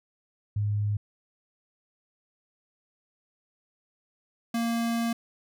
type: tone pair in turn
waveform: sine / square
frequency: 103.83 / 232 Hz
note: G#2 / A#3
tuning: 0 / -8 cents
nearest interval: octave + major second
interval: 1392 cents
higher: second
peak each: -24 / -26 dBFS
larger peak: first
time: 0.56-0.97 / 4.54-5.13 s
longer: second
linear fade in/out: 5 ms
effects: none